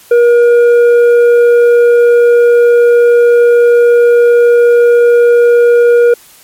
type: tone with tanh clipping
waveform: triangle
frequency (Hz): 476.7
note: A#4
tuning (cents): +39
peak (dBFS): -4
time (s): 0.11-6.14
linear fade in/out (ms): 5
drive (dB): 10
effects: white hiss -40 dBFS RMS until 6.43 s + MP3 64 kbps